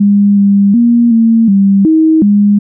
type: tone with pitch steps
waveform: sine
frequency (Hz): 202.5 / 200.1 / 236.5 / 227.1 / 197 / 317.7 / 204.6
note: G#3 / G3 / A#3 / A#3 / G3 / D#4 / G#3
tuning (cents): -43 / +36 / +25 / -45 / +9 / +36 / -26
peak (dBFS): -4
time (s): 0-2.59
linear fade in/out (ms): 10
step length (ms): 370
effects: none